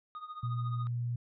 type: tone with tremolo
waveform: triangle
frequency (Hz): 1237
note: D#6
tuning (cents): -10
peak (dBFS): -36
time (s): 0.15-0.87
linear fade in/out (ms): 0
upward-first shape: triangle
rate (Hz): 14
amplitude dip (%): 85
type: tone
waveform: sine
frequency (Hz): 120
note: B2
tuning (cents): -49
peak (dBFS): -31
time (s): 0.43-1.16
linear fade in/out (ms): 5
effects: resampled to 11025 Hz